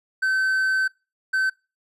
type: tone bursts at uneven times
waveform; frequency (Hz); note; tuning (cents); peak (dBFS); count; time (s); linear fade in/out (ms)
triangle; 1536; G6; -36; -17; 2; 0.22-0.88 / 1.33-1.5; 10
effects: noise-tail reverb RT60 0.3 s tail -24 dB re dry + resampled to 32000 Hz